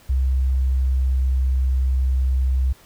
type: tone with pitch glide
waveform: sine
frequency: 65.41 to 65.03 Hz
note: C2 to C2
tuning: 0 to -10 cents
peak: -16 dBFS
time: 0.09-2.73 s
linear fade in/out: 10 ms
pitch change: -10 cents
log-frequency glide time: 0.25-1.26 s
effects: pink hiss -51 dBFS RMS until 2.85 s